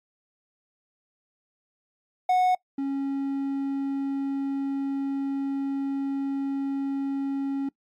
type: tone pair in turn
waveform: triangle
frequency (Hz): 734 / 274.9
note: F#5 / C#4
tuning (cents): -14 / -14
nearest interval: octave + perfect fourth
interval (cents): 1700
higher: first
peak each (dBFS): -16 / -23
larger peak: first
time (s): 2.29-2.55 / 2.78-7.69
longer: second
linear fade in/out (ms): 5
effects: noise-tail reverb RT60 0.1 s tail -22 dB re dry + MP3 96 kbps